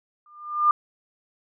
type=tone with exponential growth; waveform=sine; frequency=1202 Hz; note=D6; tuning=40 cents sharp; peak=-12 dBFS; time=0.26-0.71 s; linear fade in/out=2 ms; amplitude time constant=96 ms; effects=none